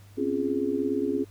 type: chord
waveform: sine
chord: Db major seventh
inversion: third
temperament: just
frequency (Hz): 259.9 / 277.2 / 346.5 / 415.8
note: C4 / Db4 / F4 / Ab4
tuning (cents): -11 / 0 / -14 / +2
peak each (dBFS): -32 / -28 / -31 / -29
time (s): 0.17-1.25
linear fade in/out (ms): 20
effects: added 100 Hz sine -48 dBFS peak until 1.3 s + pink hiss -58 dBFS RMS until 1.3 s